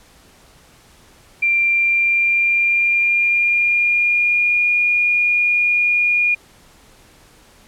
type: tone with pitch glide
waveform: sine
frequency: 2370 to 2430 Hz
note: D7 to D#7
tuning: +15 to -42 cents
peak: -13 dBFS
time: 1.42-6.35 s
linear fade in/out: 10 ms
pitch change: +43 cents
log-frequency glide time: 1.6-4.68 s
effects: pink hiss -49 dBFS RMS until 7.67 s + low-pass 12000 Hz 12 dB/octave